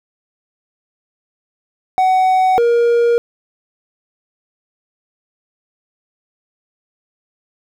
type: tone pair in turn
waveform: triangle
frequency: 749 / 471.8 Hz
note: F#5 / A#4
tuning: +21 / +21 cents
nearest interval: minor sixth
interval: 800 cents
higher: first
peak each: -8 dBFS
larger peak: neither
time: 1.98-2.58 / 2.58-3.18 s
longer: neither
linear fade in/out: 0 ms
effects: none